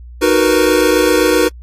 square chord, B major seventh, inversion first, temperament equal, 311.1 / 370 / 466.2 / 493.9 Hz, D#4 / F#4 / A#4 / B4, 0 / 0 / 0 / 0 cents, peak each -16 dBFS, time 0.21-1.49 s, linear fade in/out 20 ms, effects added 60 Hz sine -31 dBFS peak until 1.62 s + AAC 48 kbps

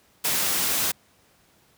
white noise, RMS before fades -24 dBFS, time 0.24-0.92 s, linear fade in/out 10 ms, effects pink hiss -60 dBFS RMS until 1.77 s + high-pass 80 Hz 12 dB/octave

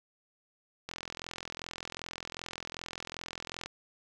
click train, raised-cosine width 0.2 ms, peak -21 dBFS, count 119, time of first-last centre 0.89-3.66 s, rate 42.6 Hz, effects none

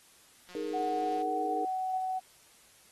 click train, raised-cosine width 0.2 ms, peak -35 dBFS, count 132, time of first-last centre 0.49-1.218 s, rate 180 Hz
sine chord, D# suspended fourth, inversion none, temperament equal, 311.1 / 415.3 / 466.2 Hz, D#4 / G#4 / A#4, 0 / 0 / 0 cents, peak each -37 dBFS, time 0.55-1.65 s, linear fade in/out 2 ms
sine tone with pitch glide, 740 to 749.9 Hz, F#5 to F#5, 0 to +23 cents, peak -30 dBFS, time 0.73-2.2 s, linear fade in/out 20 ms, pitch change +23 cents, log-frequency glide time 1.01-1.35 s
effects white hiss -60 dBFS RMS until 2.91 s + AAC 32 kbps

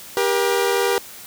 sawtooth tone pair together, 396 / 477.7 Hz, G4 / A#4, +18 / +42 cents, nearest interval minor third, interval 324 cents, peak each -16 dBFS, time 0.17-0.98 s, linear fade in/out 0 ms, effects white hiss -39 dBFS RMS until 1.26 s + high-pass 60 Hz 12 dB/octave

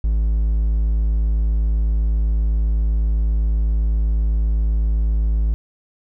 triangle tone, 53.9 Hz, A1, 35 cents flat, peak -13 dBFS, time 0.04-5.54 s, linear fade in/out 0 ms, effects none

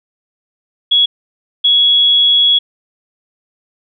sine tone bursts at uneven times, 3350 Hz, G#7, 14 cents sharp, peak -7 dBFS, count 2, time 0.91-1.06 / 1.64-2.59 s, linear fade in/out 10 ms, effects none

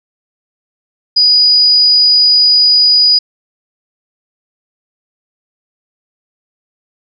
sine tone, 4925 Hz, D#8, 19 cents flat, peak -5 dBFS, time 1.16-3.19 s, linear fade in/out 10 ms, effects none

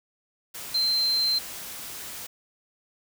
sine tone in noise, 4121 Hz, C8, 27 cents flat, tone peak -21 dBFS, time 0.74-1.39 s, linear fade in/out 10 ms, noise white, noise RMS -38 dBFS, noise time 0.54-2.27 s, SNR +14 dB, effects none

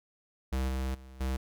square tone with level steps, 65.41 Hz, C2, in tune, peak -29 / -31 / -48 / -30 dBFS, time 0.52-1.37 s, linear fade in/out 10 ms, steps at 0.68 / 0.94 / 1.2 s, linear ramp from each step 10 ms, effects none

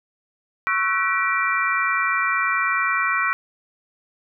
sine tone cluster, 1107 / 1328 / 1497 / 1933 / 2351 Hz, C#6 / E6 / F#6 / B6 / D7, -3 / +12 / +20 / -38 / +1 cents, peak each -25 dBFS, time 0.67-3.33 s, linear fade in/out 0 ms, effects none

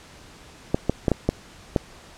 clicks, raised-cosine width 2 ms, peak -5 dBFS, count 6, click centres 0.745 / 0.896 / 1.082 / 1.117 / 1.29 / 1.762 s, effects pink hiss -47 dBFS RMS until 2.17 s + low-pass 8000 Hz 12 dB/octave

